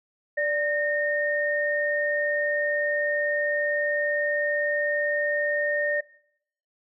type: tone pair together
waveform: sine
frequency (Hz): 587.3 / 1837.8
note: D5 / A#6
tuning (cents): 0 / -25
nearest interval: octave + minor sixth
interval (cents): 1975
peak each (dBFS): -25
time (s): 0.37-6.01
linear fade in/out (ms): 10
effects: noise-tail reverb RT60 0.7 s tail -21 dB re dry